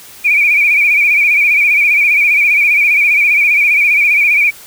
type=tone with vibrato; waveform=sine; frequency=2357 Hz; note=D7; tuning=6 cents sharp; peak=-7 dBFS; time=0.24-4.51 s; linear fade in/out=20 ms; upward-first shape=sine; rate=15 Hz; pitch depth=77 cents each way; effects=white hiss -36 dBFS RMS until 4.66 s